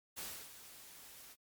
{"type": "noise with ADSR envelope", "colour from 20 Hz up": "white", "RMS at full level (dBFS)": -43, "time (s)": [0.16, 1.36], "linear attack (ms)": 27, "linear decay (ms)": 300, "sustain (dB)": -12, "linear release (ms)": 42, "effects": ["MP3 96 kbps"]}